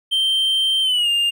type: tone with pitch glide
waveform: triangle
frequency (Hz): 3134 to 2808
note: G7 to F7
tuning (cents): -1 to +9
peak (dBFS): -14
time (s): 0.11-1.31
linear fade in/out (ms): 20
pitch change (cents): -190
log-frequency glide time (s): 0.82-1.09
effects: none